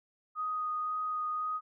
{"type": "tone with vibrato", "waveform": "sine", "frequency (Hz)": 1244.5, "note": "D#6", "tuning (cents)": 0, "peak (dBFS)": -31, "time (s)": [0.35, 1.61], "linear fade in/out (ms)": 50, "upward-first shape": "sine", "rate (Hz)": 1.9, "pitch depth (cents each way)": 9, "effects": []}